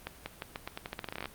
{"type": "accelerating click train", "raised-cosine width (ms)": 0.3, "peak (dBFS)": -20, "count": 18, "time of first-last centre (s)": [0.07, 1.257], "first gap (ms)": 190, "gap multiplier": 0.85, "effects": ["pink hiss -53 dBFS RMS until 1.34 s", "Opus 32 kbps"]}